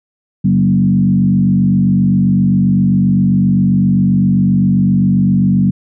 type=tone with frequency modulation; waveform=sine; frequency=187.5 Hz; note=F#3; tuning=23 cents sharp; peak=-8 dBFS; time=0.44-5.71 s; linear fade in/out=10 ms; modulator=47.6 Hz; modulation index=1.1; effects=none